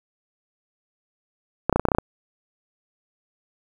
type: clicks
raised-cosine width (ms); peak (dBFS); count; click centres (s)
1; -4; 9; 1.696 / 1.727 / 1.76 / 1.796 / 1.853 / 1.886 / 1.918 / 1.949 / 1.985
effects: 7-bit